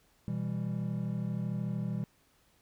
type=chord; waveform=triangle; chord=E minor; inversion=second; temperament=just; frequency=123.61 / 164.81 / 197.78 Hz; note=B2 / E3 / G3; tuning=+2 / 0 / +16 cents; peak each=-34 dBFS; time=0.28-2.04 s; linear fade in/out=0 ms; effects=pink hiss -68 dBFS RMS until 2.61 s